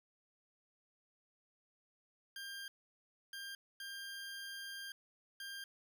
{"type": "tone bursts at uneven times", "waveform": "20% pulse", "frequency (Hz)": 1597, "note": "G6", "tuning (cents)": 32, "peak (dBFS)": -40, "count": 4, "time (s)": [[2.36, 2.68], [3.33, 3.55], [3.8, 4.92], [5.4, 5.64]], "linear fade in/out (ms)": 2, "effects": []}